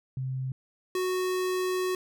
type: tone pair in turn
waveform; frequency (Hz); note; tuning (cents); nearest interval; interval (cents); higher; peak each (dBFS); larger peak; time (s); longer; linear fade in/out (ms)
sine / square; 130.81 / 368.8; C3 / F#4; 0 / -6; octave + tritone; 1794; second; -29 / -27; second; 0.17-0.52 / 0.95-1.95; second; 2
effects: none